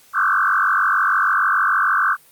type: tone with frequency modulation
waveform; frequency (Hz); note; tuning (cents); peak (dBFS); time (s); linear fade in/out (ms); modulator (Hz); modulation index
sine; 1336; E6; +23; -14; 0.13-2.17; 50; 46.6; 5.1
effects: white hiss -51 dBFS RMS until 2.31 s + Opus 48 kbps